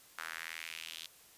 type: tone with high-pass filter sweep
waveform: sawtooth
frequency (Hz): 81.5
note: E2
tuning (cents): -19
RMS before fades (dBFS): -45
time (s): 0.18-1.07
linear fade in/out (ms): 5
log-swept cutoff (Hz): 1400 to 3500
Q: 2.8
effects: white hiss -60 dBFS RMS until 1.37 s + resampled to 32000 Hz